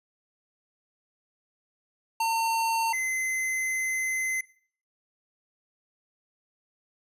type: tone pair in turn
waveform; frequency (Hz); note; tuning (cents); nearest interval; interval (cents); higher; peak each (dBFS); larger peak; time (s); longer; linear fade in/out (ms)
square; 907 / 2054; A#5 / C7; -48 / -33; octave + major second; 1415; second; -24 / -27; first; 2.2-2.93 / 2.93-4.41; second; 5
effects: noise-tail reverb RT60 0.5 s tail -20 dB re dry + resampled to 32000 Hz